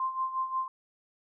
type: tone with tremolo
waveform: sine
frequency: 1046.5 Hz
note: C6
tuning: in tune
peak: -26 dBFS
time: 0-0.68 s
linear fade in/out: 2 ms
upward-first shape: sine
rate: 5.6 Hz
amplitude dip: 70%
effects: none